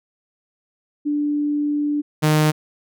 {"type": "tone pair in turn", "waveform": ["sine", "sawtooth"], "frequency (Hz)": [293.7, 153.53], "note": ["D4", "D#3"], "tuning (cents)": [0, -23], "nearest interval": "major seventh", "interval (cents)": 1123, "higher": "first", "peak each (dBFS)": [-18, -10], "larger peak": "second", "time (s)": [[1.05, 2.02], [2.22, 2.52]], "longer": "first", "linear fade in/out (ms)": 20, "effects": []}